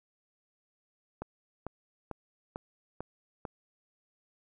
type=click train; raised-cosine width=1 ms; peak=-23 dBFS; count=6; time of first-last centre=1.22-3.452 s; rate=2.24 Hz; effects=none